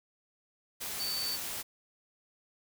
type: tone in noise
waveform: sine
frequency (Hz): 4542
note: C#8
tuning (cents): +41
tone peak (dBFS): -33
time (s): 0.99-1.37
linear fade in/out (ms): 20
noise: white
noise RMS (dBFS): -38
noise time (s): 0.8-1.63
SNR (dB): +2
effects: none